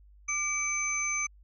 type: tone cluster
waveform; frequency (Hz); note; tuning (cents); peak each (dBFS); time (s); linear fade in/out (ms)
sine; 1197 / 2307 / 6150; D6 / D7 / G8; +33 / -31 / -34; -38 / -31 / -31; 0.28-1.27; 10
effects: added 50 Hz sine -53 dBFS peak until 1.43 s